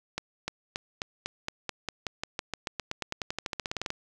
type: accelerating click train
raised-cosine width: 0.2 ms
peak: -14 dBFS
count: 29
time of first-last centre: 0.18-3.904 s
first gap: 300 ms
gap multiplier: 0.93
effects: none